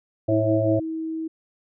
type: harmonic tone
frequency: 108.9 Hz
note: A2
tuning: 17 cents flat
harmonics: 1 / 3 / 5 / 6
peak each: -24 / -24 / -24 / -24 dBFS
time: 0.28-0.8 s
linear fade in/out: 10 ms
type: tone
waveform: sine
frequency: 321.3 Hz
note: E4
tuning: 44 cents flat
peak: -26 dBFS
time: 0.31-1.28 s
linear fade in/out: 10 ms
effects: none